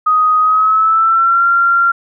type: tone with pitch glide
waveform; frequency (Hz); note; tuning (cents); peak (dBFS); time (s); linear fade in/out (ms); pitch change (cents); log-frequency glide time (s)
sine; 1251 to 1380.1; D#6 to F6; +9 to -21; -8; 0.06-1.92; 10; +170; 0.4-1.45
effects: none